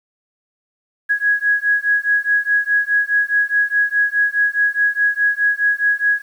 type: beating tone pair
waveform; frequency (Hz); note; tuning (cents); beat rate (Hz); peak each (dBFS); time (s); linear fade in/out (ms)
sine; 1661 / 1665.8; G#6 / G#6; 0 / +5; 4.8; -17; 1.09-6.22; 20
effects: 8-bit